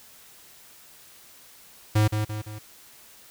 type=tone with echo; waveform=square; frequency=106.8 Hz; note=G#2; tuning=49 cents sharp; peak=-18 dBFS; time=1.95-2.08 s; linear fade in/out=10 ms; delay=170 ms; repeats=3; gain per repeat=-6 dB; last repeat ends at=2.59 s; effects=white hiss -51 dBFS RMS until 3.3 s